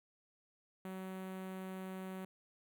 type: tone with notch filter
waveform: sawtooth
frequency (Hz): 188.2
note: F#3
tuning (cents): +30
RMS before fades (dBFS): -45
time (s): 0.85-2.25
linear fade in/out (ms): 2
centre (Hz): 5200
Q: 0.63
effects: none